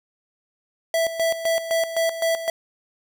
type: tone with tremolo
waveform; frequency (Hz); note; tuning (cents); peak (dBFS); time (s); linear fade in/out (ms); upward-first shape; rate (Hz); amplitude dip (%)
square; 659.3; E5; 0; -19; 0.94-2.5; 2; square; 3.9; 70
effects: none